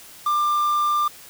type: tone with quantisation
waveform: triangle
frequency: 1191 Hz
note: D6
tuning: 24 cents sharp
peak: -16 dBFS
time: 0.26-1.08 s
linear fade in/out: 5 ms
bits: 6
effects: white hiss -44 dBFS RMS until 1.29 s